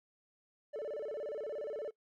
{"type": "tone with vibrato", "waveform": "triangle", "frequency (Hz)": 508, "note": "B4", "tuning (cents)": 49, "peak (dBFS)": -34, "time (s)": [0.73, 1.91], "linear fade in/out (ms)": 20, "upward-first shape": "square", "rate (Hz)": 17, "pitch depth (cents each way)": 250, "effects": ["noise-tail reverb RT60 0.1 s tail -22 dB re dry", "tanh soft clip ceiling -34 dBFS"]}